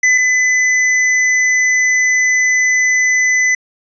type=tone pair in turn; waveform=square; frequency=2009 / 2009 Hz; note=B6 / B6; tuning=+29 / +29 cents; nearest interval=unison; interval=0 cents; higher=neither; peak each=-9 / -11 dBFS; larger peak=first; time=0.03-0.18 / 0.18-3.55 s; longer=second; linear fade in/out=5 ms; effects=resampled to 16000 Hz